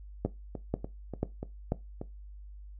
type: two click trains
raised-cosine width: 2 ms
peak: -23 / -15 dBFS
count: 7 / 4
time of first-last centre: 0.26-2.014 / 0.25-1.721 s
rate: 3.42 / 2.04 Hz
effects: noise-tail reverb RT60 0.2 s tail -17 dB re dry + added 50 Hz sine -44 dBFS peak until 2.79 s